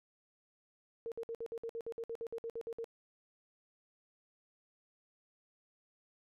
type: tone bursts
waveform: sine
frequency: 460.1 Hz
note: A#4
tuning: 23 cents flat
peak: -38 dBFS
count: 16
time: 1.06-2.843 s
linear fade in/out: 0 ms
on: 58 ms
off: 57 ms
effects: none